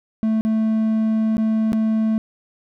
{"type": "tone with dropouts", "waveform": "triangle", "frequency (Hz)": 220, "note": "A3", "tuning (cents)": 0, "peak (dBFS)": -14, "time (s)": [0.23, 2.18], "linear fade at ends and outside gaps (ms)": 0, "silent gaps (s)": [[0.41, 0.45], [1.369, 1.38], [1.721, 1.731]], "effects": []}